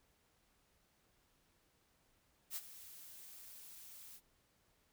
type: noise with ADSR envelope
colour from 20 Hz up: blue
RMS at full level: -41 dBFS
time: 2.5-4.21 s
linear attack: 59 ms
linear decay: 44 ms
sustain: -14 dB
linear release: 57 ms
effects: pink hiss -75 dBFS RMS until 4.92 s